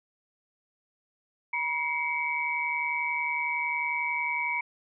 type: tone cluster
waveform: sine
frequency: 961 / 2124 / 2275 Hz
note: B5 / C7 / C#7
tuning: -48 / +25 / +44 cents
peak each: -32 / -34 / -29 dBFS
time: 1.53-4.61 s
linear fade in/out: 5 ms
effects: none